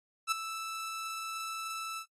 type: tone with ADSR envelope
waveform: sawtooth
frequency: 1318.5 Hz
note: E6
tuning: in tune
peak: -21 dBFS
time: 0.27-2.06 s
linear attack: 48 ms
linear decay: 8 ms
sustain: -12 dB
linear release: 81 ms
effects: noise-tail reverb RT60 0.1 s tail -22 dB re dry + AAC 32 kbps